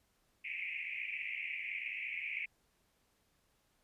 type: band-pass noise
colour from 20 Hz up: pink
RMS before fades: -41 dBFS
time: 0.44-2.46 s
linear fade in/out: 10 ms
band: 2100 to 2600 Hz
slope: 96 dB/octave
effects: pink hiss -75 dBFS RMS until 3.83 s + resampled to 32000 Hz